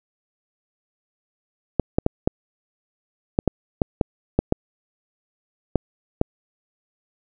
clicks, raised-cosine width 2 ms, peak -3 dBFS, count 12, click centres 1.797 / 1.985 / 2.064 / 2.275 / 3.389 / 3.477 / 3.818 / 4.012 / 4.39 / 4.524 / 5.757 / 6.214 s, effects none

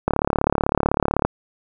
click train, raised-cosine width 1 ms, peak -3 dBFS, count 43, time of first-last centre 0.08-1.25 s, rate 35.9 Hz, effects none

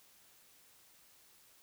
silence, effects white hiss -64 dBFS RMS until 1.62 s

